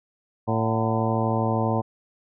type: harmonic tone with a mistuned harmonic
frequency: 112.6 Hz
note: A2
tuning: 40 cents sharp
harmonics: 1 / 2 / 3 / 4 / 5 / 6 / 7 / 8 / 9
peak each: -25 / -27 / -31 / -31 / -30 / -34 / -30 / -31 / -33 dBFS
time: 0.47-1.82 s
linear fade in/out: 20 ms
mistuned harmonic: 7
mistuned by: -76 cents
effects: none